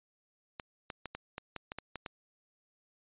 clicks, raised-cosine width 0.3 ms, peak -23 dBFS, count 10, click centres 0.598 / 0.902 / 1.057 / 1.15 / 1.381 / 1.563 / 1.719 / 1.786 / 1.957 / 2.062 s, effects resampled to 8000 Hz

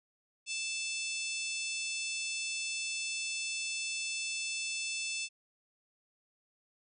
harmonic tone with a mistuned harmonic, 880 Hz, A5, in tune, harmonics 3 / 4 / 5 / 6 / 7 / 8 / 9 / 10, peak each -37 / -44 / -46 / -43 / -45 / -47 / -45 / -47 dBFS, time 0.46-5.29 s, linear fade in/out 50 ms, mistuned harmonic 7, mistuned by +16 cents, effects none

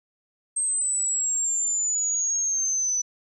sine exponential sweep, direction down, 8372 to 5970 Hz, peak -22 dBFS, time 0.56-3.02 s, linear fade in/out 10 ms, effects none

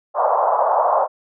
pink band-pass noise, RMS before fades -17 dBFS, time 0.14-1.08 s, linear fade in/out 50 ms, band 570 to 1100 Hz, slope 48 dB/octave, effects none

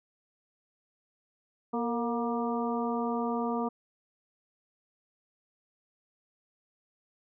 harmonic tone with a mistuned harmonic, 237.3 Hz, A#3, 31 cents sharp, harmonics 1 / 2 / 3 / 4 / 5, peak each -31 / -34 / -36 / -37 / -38 dBFS, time 1.73-3.69 s, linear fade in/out 10 ms, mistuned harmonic 2, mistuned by -50 cents, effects none

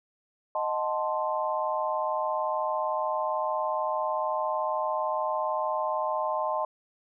sine chord, D# diminished seventh, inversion none, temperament equal, 622.3 / 740 / 880 / 1046.5 Hz, D#5 / F#5 / A5 / C6, 0 / 0 / 0 / 0 cents, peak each -30 / -36 / -31 / -31 dBFS, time 0.55-6.65 s, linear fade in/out 2 ms, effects none

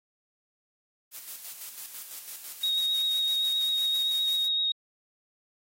blue noise with tremolo, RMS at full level -39 dBFS, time 1.11-4.49 s, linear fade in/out 50 ms, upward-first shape square, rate 6 Hz, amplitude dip 45%
sine tone with vibrato, 3760 Hz, A#7, 14 cents sharp, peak -24 dBFS, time 2.63-4.72 s, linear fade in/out 5 ms, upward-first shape triangle, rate 7.7 Hz, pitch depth 17 cents each way
effects AAC 48 kbps

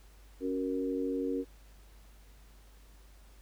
sine chord, F# major, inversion second, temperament equal, 277.2 / 370 / 466.2 Hz, C#4 / F#4 / A#4, 0 / 0 / 0 cents, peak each -33 / -37 / -35 dBFS, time 0.4-1.45 s, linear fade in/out 50 ms, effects added 50 Hz sine -54 dBFS peak until 3.41 s + pink hiss -63 dBFS RMS until 3.41 s

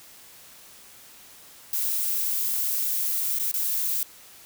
violet noise with dropouts, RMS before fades -26 dBFS, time 1.73-4.03 s, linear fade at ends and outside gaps 1 ms, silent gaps 3.387-3.397 / 3.515-3.54 s, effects white hiss -49 dBFS RMS until 4.45 s

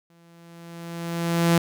sawtooth tone with exponential growth, 169 Hz, E3, 43 cents sharp, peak -11 dBFS, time 0.1-1.58 s, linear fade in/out 2 ms, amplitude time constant 320 ms, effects none

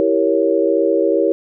sine chord, E diminished seventh, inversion none, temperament equal, 329.6 / 392 / 466.2 / 554.4 Hz, E4 / G4 / Bb4 / Db5, 0 / 0 / 0 / 0 cents, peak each -18 dBFS, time 0-1.32 s, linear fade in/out 0 ms, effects none

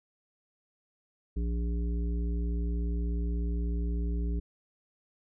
harmonic tone, 58.27 Hz, A#1, in tune, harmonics 1 / 3 / 5 / 7, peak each -28 / -38 / -42 / -45 dBFS, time 1.36-4.4 s, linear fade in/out 10 ms, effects none

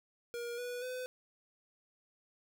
square tone with pitch steps, 474.8 / 489.8 / 505.4 Hz, A#4 / B4 / B4, +32 / -14 / +40 cents, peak -39 dBFS, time 0.34-1.06 s, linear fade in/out 0 ms, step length 240 ms, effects none

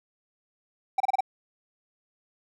triangle tone bursts, 772 Hz, G5, 27 cents flat, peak -18 dBFS, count 5, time 0.98-1.207 s, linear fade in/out 5 ms, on 23 ms, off 28 ms, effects none

